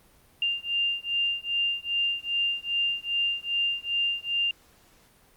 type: beating tone pair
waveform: sine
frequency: 2794 / 2796.5 Hz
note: F7 / F7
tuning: 0 / +2 cents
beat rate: 2.5 Hz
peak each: -28 dBFS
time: 0.42-4.51 s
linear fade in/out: 2 ms
effects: pink hiss -59 dBFS RMS until 5.36 s + Opus 32 kbps